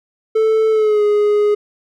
triangle tone with pitch glide, 440 to 416.3 Hz, A4 to G#4, 0 to +4 cents, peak -9 dBFS, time 0.35-1.55 s, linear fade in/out 10 ms, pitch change -96 cents, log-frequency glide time 0.7-1.03 s, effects none

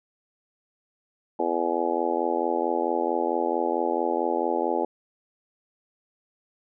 harmonic tone, 84.5 Hz, E2, 43 cents sharp, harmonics 3 / 4 / 5 / 6 / 7 / 8 / 9 / 10, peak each -34 / -29 / -30 / -30 / -31 / -39 / -32 / -29 dBFS, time 1.39-4.85 s, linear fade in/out 5 ms, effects none

